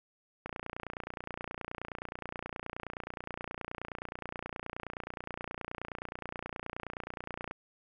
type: click train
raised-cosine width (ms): 0.5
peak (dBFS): -23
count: 209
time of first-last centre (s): 0.46-7.511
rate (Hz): 29.5
effects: none